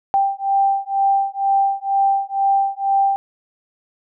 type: beating tone pair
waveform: sine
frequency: 786 / 788.1 Hz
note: G5 / G5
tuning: +4 / +9 cents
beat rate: 2.1 Hz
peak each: -18 / -18 dBFS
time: 0.14-3.16 s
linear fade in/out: 0 ms
effects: none